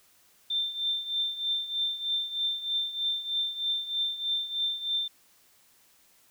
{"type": "tone with tremolo", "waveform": "sine", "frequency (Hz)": 3574, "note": "A7", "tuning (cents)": 26, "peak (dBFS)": -24, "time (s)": [0.5, 5.08], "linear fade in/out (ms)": 5, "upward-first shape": "triangle", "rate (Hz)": 3.2, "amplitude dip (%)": 80, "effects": ["white hiss -62 dBFS RMS until 6.3 s"]}